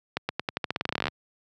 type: accelerating click train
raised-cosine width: 0.3 ms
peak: -10 dBFS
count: 20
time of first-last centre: 0.17-1.082 s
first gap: 120 ms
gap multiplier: 0.88
effects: high-pass 100 Hz 12 dB/octave

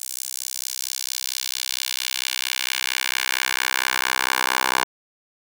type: tone with high-pass filter sweep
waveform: 10% pulse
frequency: 64.4 Hz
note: C2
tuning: 27 cents flat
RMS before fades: -25 dBFS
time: 0-4.84 s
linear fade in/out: 5 ms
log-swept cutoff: 7800 to 1000 Hz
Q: 1.2
effects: none

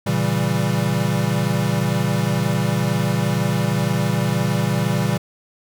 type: chord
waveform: square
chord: A# diminished seventh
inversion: none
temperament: equal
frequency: 116.54 / 138.59 / 164.81 / 196 Hz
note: A#2 / C#3 / E3 / G3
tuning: 0 / 0 / 0 / 0 cents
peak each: -24 dBFS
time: 0.06-5.18 s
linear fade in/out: 10 ms
effects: none

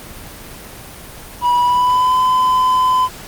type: tone with pitch glide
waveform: triangle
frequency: 974 to 1015.9 Hz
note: B5 to B5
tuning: -24 to +49 cents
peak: -9 dBFS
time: 1.41-3.09 s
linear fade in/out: 50 ms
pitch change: +73 cents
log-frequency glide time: 1.59-2.15 s
effects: pink hiss -34 dBFS RMS until 3.27 s + Opus 24 kbps

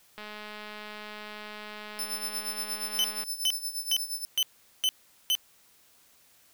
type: click train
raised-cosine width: 0.3 ms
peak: -26 dBFS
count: 646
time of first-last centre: 0.18-3.237 s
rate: 211 Hz
type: tone with tremolo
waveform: 15% pulse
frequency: 5280 Hz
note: E8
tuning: 2 cents sharp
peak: -24 dBFS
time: 1.99-4.25 s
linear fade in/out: 0 ms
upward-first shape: sine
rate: 8.5 Hz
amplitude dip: 75%
type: tone bursts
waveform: 40% pulse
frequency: 3038 Hz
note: F#7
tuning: 45 cents sharp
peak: -22 dBFS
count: 6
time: 2.99-5.352 s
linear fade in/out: 0 ms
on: 52 ms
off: 410 ms
effects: white hiss -61 dBFS RMS until 6.53 s

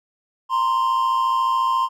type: tone pair together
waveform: triangle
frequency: 932.3 / 1046.5 Hz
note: A#5 / C6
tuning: 0 / 0 cents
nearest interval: major second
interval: 200 cents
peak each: -22 / -16 dBFS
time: 0.49-1.89 s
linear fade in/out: 50 ms
effects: none

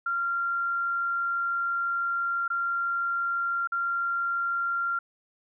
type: tone with dropouts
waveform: sine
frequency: 1383 Hz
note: F6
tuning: 17 cents flat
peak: -25 dBFS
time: 0.06-4.99 s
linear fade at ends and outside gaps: 5 ms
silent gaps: 2.48-2.501 / 3.674-3.72 s
effects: none

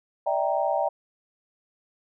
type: chord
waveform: sine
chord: E half-diminished seventh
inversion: third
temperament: equal with one note detuned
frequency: 587.3 / 649.1 / 784 / 932.3 Hz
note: D5 / E5 / G5 / Bb5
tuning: 0 / -27 / 0 / 0 cents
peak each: -27 / -27 / -27 / -30 dBFS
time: 0.26-0.89 s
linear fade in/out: 10 ms
effects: none

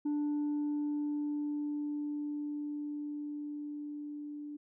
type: tone with level ramp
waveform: sine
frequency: 294.4 Hz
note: D4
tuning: 4 cents sharp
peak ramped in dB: -27 to -40 dBFS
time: 0.05-4.57 s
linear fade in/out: 10 ms
effects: tanh soft clip ceiling -29 dBFS

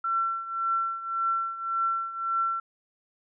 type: tone with tremolo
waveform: sine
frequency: 1350 Hz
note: E6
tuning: 41 cents sharp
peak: -22 dBFS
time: 0.04-2.6 s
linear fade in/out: 5 ms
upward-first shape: triangle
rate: 1.8 Hz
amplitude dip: 80%
effects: none

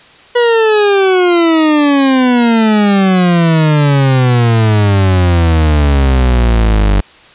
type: exponential sweep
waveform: 40% pulse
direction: down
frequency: 488.1 to 48.48 Hz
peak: -6 dBFS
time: 0.35-7.01 s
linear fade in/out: 10 ms
effects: white hiss -40 dBFS RMS until 7.34 s + resampled to 8000 Hz

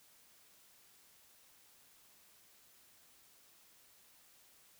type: silence
effects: white hiss -65 dBFS RMS until 4.79 s

